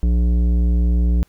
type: tone with tanh clipping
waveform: triangle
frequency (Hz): 59.3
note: A#1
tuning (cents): +30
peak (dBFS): -15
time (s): 0.03-1.23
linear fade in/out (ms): 0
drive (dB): 16
effects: pink hiss -60 dBFS RMS until 1.28 s